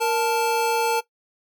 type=tone pair together; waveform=square; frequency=466.2 / 880.1 Hz; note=A#4 / A5; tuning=0 / 0 cents; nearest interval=major seventh; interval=1100 cents; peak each=-23 dBFS; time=0-1.01 s; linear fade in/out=20 ms; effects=noise-tail reverb RT60 0.1 s tail -17 dB re dry